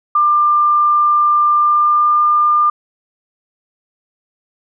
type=tone with pitch glide; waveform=sine; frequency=1193 to 1201.3 Hz; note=D6 to D6; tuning=+27 to +39 cents; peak=-9 dBFS; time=0.15-2.7 s; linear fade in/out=5 ms; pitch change=+12 cents; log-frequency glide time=1.55-2.13 s; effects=none